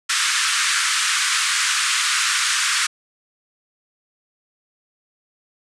pink band-pass noise, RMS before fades -20 dBFS, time 0.09-2.87 s, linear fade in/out 10 ms, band 1200 to 9600 Hz, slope 48 dB/octave, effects none

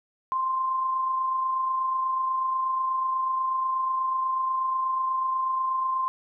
sine tone with amplitude modulation, 1046.5 Hz, C6, in tune, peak -22 dBFS, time 0.32-6.08 s, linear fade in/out 0 ms, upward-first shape sine, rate 28.2 Hz, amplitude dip 30%, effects none

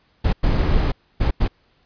brown noise bursts at uneven times, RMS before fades -17 dBFS, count 4, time 0.24-0.33 / 0.43-0.92 / 1.2-1.31 / 1.4-1.48 s, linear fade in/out 10 ms, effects pink hiss -61 dBFS RMS until 1.85 s + resampled to 11025 Hz

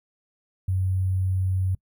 sine tone with sample-and-hold, 93.7 Hz, F#2, 22 cents sharp, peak -21 dBFS, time 0.68-1.75 s, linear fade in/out 5 ms, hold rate 11025 Hz, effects noise-tail reverb RT60 0.1 s tail -23 dB re dry

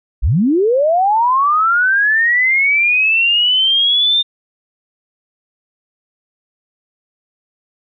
sine linear sweep, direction up, 37.57 to 3634 Hz, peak -10 dBFS, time 0.22-4.23 s, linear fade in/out 20 ms, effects none

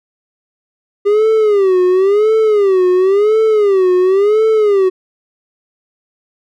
triangle tone with vibrato, 400.3 Hz, G4, 36 cents sharp, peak -6 dBFS, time 1.05-4.9 s, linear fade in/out 20 ms, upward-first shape sine, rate 0.95 Hz, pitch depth 170 cents each way, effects none

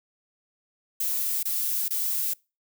violet noise bursts, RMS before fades -27 dBFS, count 3, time 1-2.336 s, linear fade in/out 5 ms, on 430 ms, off 23 ms, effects noise-tail reverb RT60 0.3 s tail -26 dB re dry

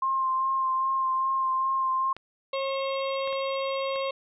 sine tone with vibrato, 1057 Hz, C6, 17 cents sharp, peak -23 dBFS, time 0.02-2.13 s, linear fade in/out 5 ms, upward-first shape sine, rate 2.5 Hz, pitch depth 17 cents each way
clicks, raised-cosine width 0.3 ms, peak -27 dBFS, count 4, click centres 2.166 / 3.275 / 3.328 / 3.959 s
harmonic tone, 541 Hz, C#5, 42 cents flat, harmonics 1 / 2 / 4 / 5 / 6 / 7 / 8, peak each -28 / -33 / -41 / -39 / -43 / -42 / -46 dBFS, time 2.53-4.11 s, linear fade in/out 5 ms
effects none

